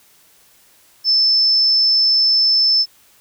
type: tone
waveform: sine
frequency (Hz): 5274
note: E8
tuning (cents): 0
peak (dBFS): -11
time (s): 1.04-2.86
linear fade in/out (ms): 50
effects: white hiss -52 dBFS RMS until 3.2 s